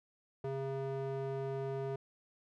square tone with band-pass filter, 135.5 Hz, C#3, 39 cents flat, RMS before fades -38 dBFS, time 0.44-1.96 s, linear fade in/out 5 ms, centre 450 Hz, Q 1.3, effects none

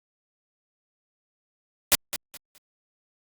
white noise with echo, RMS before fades -17 dBFS, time 1.92-1.95 s, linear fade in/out 0 ms, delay 210 ms, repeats 3, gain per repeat -12 dB, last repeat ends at 2.58 s, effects Opus 48 kbps

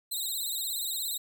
10% pulse tone with vibrato, 3912 Hz, B7, 17 cents flat, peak -24 dBFS, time 0.11-1.18 s, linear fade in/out 10 ms, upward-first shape sine, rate 17 Hz, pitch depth 96 cents each way, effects none

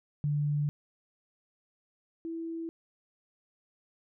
sine tone pair in turn, 146.83 / 329.6 Hz, D3 / E4, 0 / 0 cents, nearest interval octave + major second, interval 1400 cents, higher second, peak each -26 / -34 dBFS, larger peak first, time 0.24-0.69 / 2.25-2.69 s, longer first, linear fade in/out 0 ms, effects none

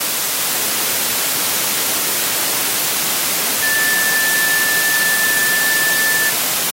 sine tone in noise, 1760 Hz, A6, in tune, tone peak -16 dBFS, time 3.62-6.3 s, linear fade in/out 10 ms, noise white, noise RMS -18 dBFS, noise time 0-6.71 s, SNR -1 dB, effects high-pass 150 Hz 12 dB/octave + AAC 48 kbps

